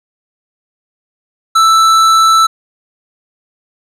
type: tone with hard clipping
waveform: sine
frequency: 1322 Hz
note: E6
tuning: 5 cents sharp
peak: -7 dBFS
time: 1.55-2.47 s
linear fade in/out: 10 ms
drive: 12 dB
effects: none